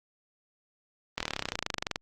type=slowing click train; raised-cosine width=0.2 ms; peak=-12 dBFS; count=24; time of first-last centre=1.18-1.959 s; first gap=24 ms; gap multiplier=1.03; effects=Opus 32 kbps